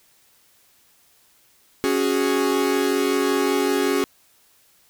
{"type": "chord", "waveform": "45% pulse", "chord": "C# suspended fourth", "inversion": "none", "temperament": "equal", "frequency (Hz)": [277.2, 370, 415.3], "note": ["C#4", "F#4", "G#4"], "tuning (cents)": [0, 0, 0], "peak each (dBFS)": -23, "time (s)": [1.84, 4.04], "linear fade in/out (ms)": 0, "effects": ["white hiss -58 dBFS RMS until 4.89 s"]}